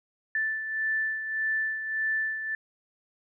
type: beating tone pair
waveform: sine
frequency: 1760 / 1761.7 Hz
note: A6 / A6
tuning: 0 / +2 cents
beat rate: 1.7 Hz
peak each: -27 / -35 dBFS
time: 0.35-2.55 s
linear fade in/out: 2 ms
effects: none